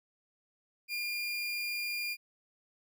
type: tone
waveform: 30% pulse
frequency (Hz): 2409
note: D7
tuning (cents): +43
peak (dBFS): -31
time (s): 0.88-2.17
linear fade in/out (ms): 50
effects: none